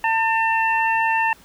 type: harmonic tone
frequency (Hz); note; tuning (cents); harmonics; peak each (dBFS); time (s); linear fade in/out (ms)
899; A5; +37; 1 / 2 / 3; -19 / -22 / -24; 0.04-1.33; 2
effects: pink hiss -50 dBFS RMS until 1.44 s